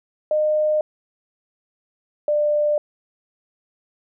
sine tone pair in turn, 611 / 595 Hz, D#5 / D5, -32 / +22 cents, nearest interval unison, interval 46 cents, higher first, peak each -16 dBFS, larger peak neither, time 0.31-0.81 / 2.28-2.78 s, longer neither, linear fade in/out 2 ms, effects none

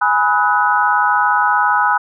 sine chord, G# minor seventh, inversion none, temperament equal with one note detuned, 830.6 / 987.8 / 1272.9 / 1480 Hz, G#5 / B5 / D#6 / F#6, 0 / 0 / +39 / 0 cents, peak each -17 dBFS, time 0.01-1.98 s, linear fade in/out 10 ms, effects none

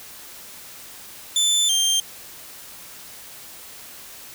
25% pulse tone pair in turn, 3520 / 3172 Hz, A7 / G7, 0 / +20 cents, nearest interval major second, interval 180 cents, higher first, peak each -13 / -14 dBFS, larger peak first, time 1.36-1.69 / 1.69-2 s, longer first, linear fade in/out 2 ms, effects white hiss -41 dBFS RMS until 4.34 s

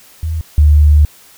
sine tone pair in turn, 80.4 / 74.5 Hz, E2 / D2, -43 / +25 cents, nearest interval minor second, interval 132 cents, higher first, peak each -15 / -4 dBFS, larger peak second, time 0.23-0.41 / 0.58-1.05 s, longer second, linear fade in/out 0 ms, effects white hiss -43 dBFS RMS until 1.37 s

